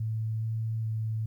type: tone with pitch steps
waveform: sine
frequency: 110.6 / 111.8 / 110.4 Hz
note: A2 / A2 / A2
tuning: +9 / +28 / +6 cents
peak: -28 dBFS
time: 0-1.26 s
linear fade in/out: 5 ms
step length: 420 ms
effects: 11-bit